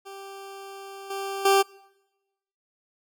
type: tone with level steps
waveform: 20% pulse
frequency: 392 Hz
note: G4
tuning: in tune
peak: -34 / -25 / -12 dBFS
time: 0.05-1.63 s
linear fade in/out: 20 ms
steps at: 1.1 / 1.45 s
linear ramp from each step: 5 ms
effects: noise-tail reverb RT60 1.0 s tail -25 dB re dry